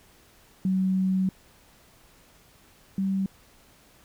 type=tone pair in turn; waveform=sine; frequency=188.3 / 193.04 Hz; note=F#3 / G3; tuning=+31 / -26 cents; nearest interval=unison; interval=43 cents; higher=second; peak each=-21 / -23 dBFS; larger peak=first; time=0.65-1.29 / 2.98-3.26 s; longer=first; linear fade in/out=2 ms; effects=pink hiss -57 dBFS RMS until 4.04 s